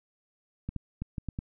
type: clicks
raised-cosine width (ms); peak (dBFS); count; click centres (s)
5; -21; 6; 0.69 / 0.763 / 1.02 / 1.182 / 1.287 / 1.389
effects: none